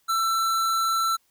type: tone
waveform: square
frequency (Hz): 1337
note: E6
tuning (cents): +24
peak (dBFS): -22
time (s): 0.08-1.17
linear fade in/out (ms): 20
effects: white hiss -67 dBFS RMS until 1.3 s

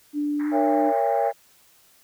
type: tone with pitch glide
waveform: sine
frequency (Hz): 293.7 to 299.7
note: D4 to D4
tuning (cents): 0 to +35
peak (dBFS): -22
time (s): 0.13-0.93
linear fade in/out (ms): 50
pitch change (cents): +35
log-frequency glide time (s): 0.42-0.48
type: band-pass noise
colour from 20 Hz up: white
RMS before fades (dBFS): -42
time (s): 0.39-1.32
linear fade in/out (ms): 10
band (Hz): 760 to 2100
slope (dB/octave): 96
type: chord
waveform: sine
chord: A# diminished seventh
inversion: none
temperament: just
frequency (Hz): 466.2 / 559.4 / 671.3 / 805.5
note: A#4 / C#5 / E5 / G5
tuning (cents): 0 / +16 / +31 / +47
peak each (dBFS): -27 / -25 / -25 / -23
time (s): 0.51-1.33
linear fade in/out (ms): 50
effects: white hiss -57 dBFS RMS until 2.03 s

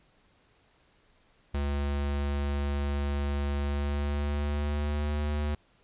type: tone with pitch glide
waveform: square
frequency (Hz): 71.3 to 74.2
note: C#2 to D2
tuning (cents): +49 to +18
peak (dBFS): -28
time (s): 1.54-5.55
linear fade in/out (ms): 5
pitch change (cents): +69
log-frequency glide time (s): 3.59-5.17
effects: pink hiss -65 dBFS RMS until 5.83 s + resampled to 8000 Hz

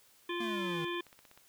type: harmonic tone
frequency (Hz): 347.9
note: F4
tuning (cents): -7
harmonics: 1 / 3 / 5 / 7 / 9 / 10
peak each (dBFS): -36 / -41 / -43 / -44 / -46 / -46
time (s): 0.29-1.01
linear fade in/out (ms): 5
type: exponential sweep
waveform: square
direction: down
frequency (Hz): 236.1 to 155.56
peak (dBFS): -39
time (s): 0.4-0.85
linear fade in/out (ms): 5
type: click train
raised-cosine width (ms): 0.3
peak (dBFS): -39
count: 10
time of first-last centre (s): 0.82-1.376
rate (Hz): 16.2
effects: white hiss -64 dBFS RMS until 1.48 s

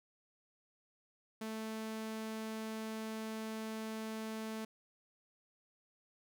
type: tone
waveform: sawtooth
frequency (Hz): 220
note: A3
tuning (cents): 0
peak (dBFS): -36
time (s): 1.41-4.65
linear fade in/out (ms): 5
effects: none

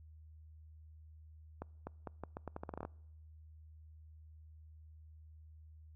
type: accelerating click train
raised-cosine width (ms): 1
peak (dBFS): -28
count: 14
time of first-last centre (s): 1.62-2.851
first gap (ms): 250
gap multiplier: 0.81
effects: noise-tail reverb RT60 0.9 s tail -26 dB re dry + added 78 Hz sine -54 dBFS peak until 5.95 s

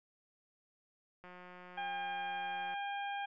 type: click train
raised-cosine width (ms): 0.5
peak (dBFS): -38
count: 271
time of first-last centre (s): 1.24-2.74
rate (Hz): 180
type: harmonic tone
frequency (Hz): 804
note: G5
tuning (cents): +44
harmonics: 1 / 2 / 3 / 4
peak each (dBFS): -38 / -44 / -48 / -50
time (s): 1.77-3.26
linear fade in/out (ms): 10
effects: none

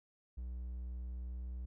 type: tone with pitch glide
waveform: triangle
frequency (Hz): 61.4 to 61.79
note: B1 to B1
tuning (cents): -9 to +2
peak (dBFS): -38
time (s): 0.37-1.66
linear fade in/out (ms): 10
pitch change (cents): +11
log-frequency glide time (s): 1.26-1.43
effects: none

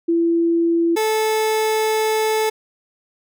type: tone pair in turn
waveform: sine / 30% pulse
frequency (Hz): 336.1 / 436.1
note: E4 / A4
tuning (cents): +34 / -15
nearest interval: perfect fourth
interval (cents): 451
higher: second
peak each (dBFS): -14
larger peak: neither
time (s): 0.08-0.96 / 0.96-2.5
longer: second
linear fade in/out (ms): 10
effects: none

